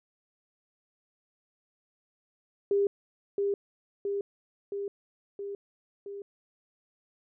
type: tone with echo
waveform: sine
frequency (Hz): 401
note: G4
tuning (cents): +39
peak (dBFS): -22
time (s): 2.71-2.87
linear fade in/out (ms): 2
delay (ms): 670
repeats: 5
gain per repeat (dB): -3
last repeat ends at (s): 6.22
effects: none